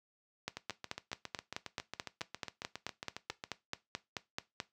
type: two click trains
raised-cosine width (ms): 0.2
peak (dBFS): -19 / -23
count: 20 / 22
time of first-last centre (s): 0.48-4.601 / 0.57-3.439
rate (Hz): 4.61 / 7.32
effects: noise-tail reverb RT60 0.2 s tail -17 dB re dry + high-pass 80 Hz 12 dB/octave